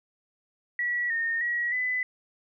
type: tone with pitch steps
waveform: sine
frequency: 1935 / 1836 / 1913 / 2004 Hz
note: B6 / A#6 / A#6 / B6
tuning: -36 / -27 / +44 / +25 cents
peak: -25 dBFS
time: 0.79-2.03 s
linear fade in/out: 2 ms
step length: 310 ms
effects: none